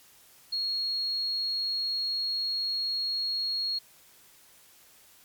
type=tone; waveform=sine; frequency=4301 Hz; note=C8; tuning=47 cents sharp; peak=-27 dBFS; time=0.52-3.79 s; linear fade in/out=10 ms; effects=white hiss -57 dBFS RMS until 5.24 s + MP3 96 kbps